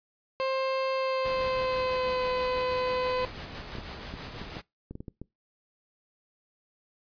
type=tone with pitch glide; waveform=30% pulse; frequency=529 to 506 Hz; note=C5 to B4; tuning=+19 to +42 cents; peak=-24 dBFS; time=0.4-3.25 s; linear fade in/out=0 ms; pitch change=-77 cents; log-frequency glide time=0.94-2.27 s
type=noise with tremolo; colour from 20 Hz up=pink; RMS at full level=-39 dBFS; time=1.24-4.62 s; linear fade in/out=20 ms; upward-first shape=sine; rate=6.1 Hz; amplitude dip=35%
type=clicks; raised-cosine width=3 ms; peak=-26 dBFS; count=10; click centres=3.753 / 3.785 / 4.139 / 4.416 / 4.568 / 4.91 / 4.954 / 5.005 / 5.082 / 5.216 s
effects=noise-tail reverb RT60 0.2 s tail -23 dB re dry + resampled to 11025 Hz